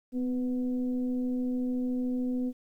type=tone with frequency modulation; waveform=sine; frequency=251.8 Hz; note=B3; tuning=34 cents sharp; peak=-27 dBFS; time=0.12-2.53 s; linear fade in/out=50 ms; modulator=245 Hz; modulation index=0.46; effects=11-bit